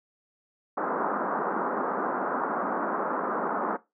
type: band-pass noise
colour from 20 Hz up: white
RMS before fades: -29 dBFS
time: 0.77-3.77 s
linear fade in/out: 10 ms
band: 190 to 1400 Hz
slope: 48 dB/octave
effects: noise-tail reverb RT60 0.2 s tail -17 dB re dry